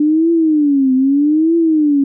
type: tone with vibrato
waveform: sine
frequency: 294.6 Hz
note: D4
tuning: 6 cents sharp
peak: -9 dBFS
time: 0-2.04 s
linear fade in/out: 5 ms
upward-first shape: triangle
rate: 0.8 Hz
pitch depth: 240 cents each way
effects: none